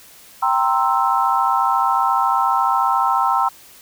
sine chord, C dominant seventh, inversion second, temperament equal, 784 / 932.3 / 1046.5 / 1318.5 Hz, G5 / Bb5 / C6 / E6, 0 / 0 / 0 / 0 cents, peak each -20 dBFS, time 0.42-3.49 s, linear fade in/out 10 ms, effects white hiss -45 dBFS RMS until 3.81 s

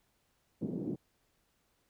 pink band-pass noise, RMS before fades -37 dBFS, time 0.61-0.96 s, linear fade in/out 10 ms, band 160 to 370 Hz, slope 24 dB/octave, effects pink hiss -75 dBFS RMS until 1.89 s

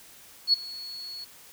sine tone with ADSR envelope, 4373 Hz, C#8, 24 cents flat, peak -15 dBFS, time 0.47-1.25 s, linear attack 63 ms, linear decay 12 ms, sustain -21 dB, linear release 14 ms, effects white hiss -51 dBFS RMS until 1.52 s

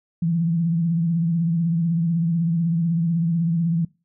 sine tone with vibrato, 167.4 Hz, E3, 27 cents sharp, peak -18 dBFS, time 0.22-3.85 s, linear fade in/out 5 ms, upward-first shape triangle, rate 16 Hz, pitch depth 87 cents each way, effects noise-tail reverb RT60 0.3 s tail -23 dB re dry

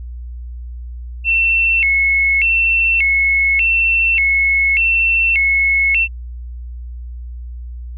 sine tone with vibrato, 2427 Hz, D#7, 44 cents flat, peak -11 dBFS, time 1.24-6.08 s, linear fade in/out 50 ms, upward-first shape square, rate 0.85 Hz, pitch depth 180 cents each way, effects added 60 Hz sine -26 dBFS peak until 7.97 s

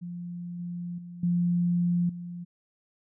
sine tone with level steps, 174.61 Hz, F3, in tune, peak -34 / -32 / -39 / -22 / -35 dBFS, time 0.01-2.45 s, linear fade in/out 20 ms, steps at 0.59 / 0.98 / 1.23 / 2.09 s, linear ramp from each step 5 ms, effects none

